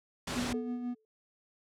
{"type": "noise", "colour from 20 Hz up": "pink", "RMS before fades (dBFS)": -35, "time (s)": [0.27, 0.53], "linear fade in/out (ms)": 5}
{"type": "tone with tremolo", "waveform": "triangle", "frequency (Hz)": 244.4, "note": "B3", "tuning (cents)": -18, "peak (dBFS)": -30, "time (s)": [0.35, 0.95], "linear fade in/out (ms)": 20, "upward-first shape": "sine", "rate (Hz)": 6.1, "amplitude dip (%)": 45}
{"type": "tone with exponential decay", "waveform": "sine", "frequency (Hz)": 437.1, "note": "A4", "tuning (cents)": -11, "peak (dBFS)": -33, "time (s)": [0.54, 1.05], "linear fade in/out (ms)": 1, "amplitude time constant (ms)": 110}
{"effects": ["high-pass 60 Hz 12 dB/octave", "low-pass 8000 Hz 12 dB/octave"]}